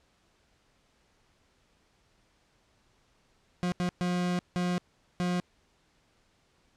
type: tone bursts at uneven times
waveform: 40% pulse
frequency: 178.3 Hz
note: F3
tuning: 36 cents sharp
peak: -26 dBFS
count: 5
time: 3.63-3.72 / 3.8-3.89 / 4.01-4.39 / 4.56-4.78 / 5.2-5.4 s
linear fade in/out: 0 ms
effects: pink hiss -68 dBFS RMS until 6.76 s + low-pass 7000 Hz 12 dB/octave